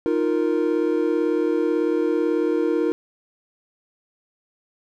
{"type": "chord", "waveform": "triangle", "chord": "Eb suspended second", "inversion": "none", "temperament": "equal", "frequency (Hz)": [311.1, 349.2, 466.2], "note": ["Eb4", "F4", "Bb4"], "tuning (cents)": [0, 0, 0], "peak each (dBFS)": -21, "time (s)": [0.06, 2.92], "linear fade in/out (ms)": 0, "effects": []}